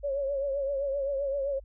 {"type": "tone with vibrato", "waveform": "sine", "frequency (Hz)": 554.4, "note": "C#5", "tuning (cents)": 0, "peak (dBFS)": -27, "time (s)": [0.03, 1.6], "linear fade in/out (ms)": 20, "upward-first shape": "triangle", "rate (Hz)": 7.7, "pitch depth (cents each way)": 72, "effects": ["added 50 Hz sine -46 dBFS peak until 1.64 s"]}